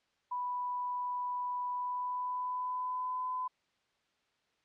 sine tone with pitch glide, 987.8 to 1010.9 Hz, B5 to B5, 0 to +40 cents, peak -33 dBFS, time 0.31-3.48 s, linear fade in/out 10 ms, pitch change +40 cents, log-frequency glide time 1.71-3.28 s, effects white hiss -75 dBFS RMS until 4.64 s + low-pass 4000 Hz 12 dB/octave

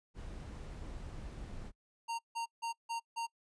brown noise, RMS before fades -45 dBFS, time 0.14-1.72 s, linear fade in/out 50 ms
square tone bursts, 924 Hz, A#5, 16 cents flat, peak -36 dBFS, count 5, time 2.08-3.27 s, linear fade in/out 20 ms, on 110 ms, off 160 ms
effects noise-tail reverb RT60 0.1 s tail -26 dB re dry + resampled to 22050 Hz

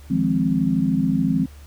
sine chord, F minor seventh, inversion third, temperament equal, 155.56 / 174.61 / 207.7 / 261.6 Hz, Eb3 / F3 / Ab3 / C4, 0 / 0 / 0 / 0 cents, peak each -25 / -22 / -23 / -21 dBFS, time 0.1-1.46 s, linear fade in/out 10 ms, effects added 72 Hz sine -40 dBFS peak until 1.66 s + pink hiss -51 dBFS RMS until 1.66 s

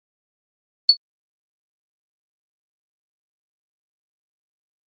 sine tone with exponential decay, 4435 Hz, C#8, in tune, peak -3 dBFS, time 0.89-0.97 s, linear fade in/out 2 ms, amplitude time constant 17 ms, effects Opus 24 kbps

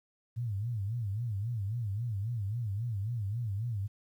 sine tone with vibrato, 108.8 Hz, A2, 19 cents flat, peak -31 dBFS, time 0.36-3.88 s, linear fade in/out 20 ms, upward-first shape sine, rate 3.7 Hz, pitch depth 200 cents each way, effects 11-bit

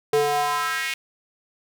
square tone with high-pass filter sweep, 145.7 Hz, D3, 13 cents flat, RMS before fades -23 dBFS, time 0.13-0.94 s, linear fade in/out 2 ms, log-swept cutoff 410 to 2400 Hz, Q 3.1, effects none

